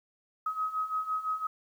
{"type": "beating tone pair", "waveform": "sine", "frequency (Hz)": [1266, 1271.9], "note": ["D#6", "D#6"], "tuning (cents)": [30, 38], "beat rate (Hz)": 5.9, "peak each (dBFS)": [-35, -31], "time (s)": [0.46, 1.47], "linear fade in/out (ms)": 5, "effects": ["10-bit"]}